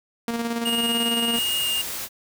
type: tone with tremolo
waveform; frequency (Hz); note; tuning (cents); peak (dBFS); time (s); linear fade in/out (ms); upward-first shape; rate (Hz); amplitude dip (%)
sawtooth; 233.1; A#3; 0; -19; 0.28-1.39; 2; square; 18; 40
type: tone with pitch glide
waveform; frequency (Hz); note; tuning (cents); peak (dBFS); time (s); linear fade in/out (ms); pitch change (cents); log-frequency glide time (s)
square; 2851 to 2823; F7 to F7; +35 to +18; -23; 0.65-1.82; 10; -17; 1.6-1.68
type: noise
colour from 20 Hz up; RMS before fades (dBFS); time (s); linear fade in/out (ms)
white; -31; 1.33-2.09; 50
effects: none